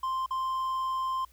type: tone with dropouts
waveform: triangle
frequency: 1046.5 Hz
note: C6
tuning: in tune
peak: -26 dBFS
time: 0.03-1.25 s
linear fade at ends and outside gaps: 5 ms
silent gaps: 0.262-0.307 s
effects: added 60 Hz sine -58 dBFS peak until 1.32 s + white hiss -64 dBFS RMS until 1.32 s